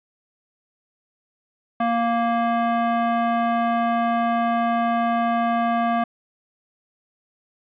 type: tone with band-pass filter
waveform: square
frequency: 233.1 Hz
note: A#3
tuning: in tune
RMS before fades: -21 dBFS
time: 1.8-6.04 s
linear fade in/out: 5 ms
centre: 860 Hz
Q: 1.3
effects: resampled to 8000 Hz + 9-bit